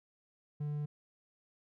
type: tone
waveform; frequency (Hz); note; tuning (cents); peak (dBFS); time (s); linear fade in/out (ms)
triangle; 147.8; D3; +11; -32; 0.6-0.86; 10
effects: none